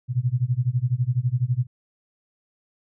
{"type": "tone with tremolo", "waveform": "sine", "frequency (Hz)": 124, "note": "B2", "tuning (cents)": 7, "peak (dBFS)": -16, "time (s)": [0.08, 1.67], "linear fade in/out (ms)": 50, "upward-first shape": "sine", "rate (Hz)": 12, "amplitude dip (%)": 95, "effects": []}